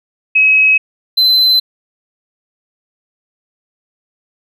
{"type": "tone pair in turn", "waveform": ["sine", "triangle"], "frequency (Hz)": [2555, 4056], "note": ["D#7", "B7"], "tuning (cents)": [45, 45], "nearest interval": "minor sixth", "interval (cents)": 800, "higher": "second", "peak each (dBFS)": -6, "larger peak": "neither", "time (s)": [[0.35, 0.78], [1.17, 1.6]], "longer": "neither", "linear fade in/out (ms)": 10, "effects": []}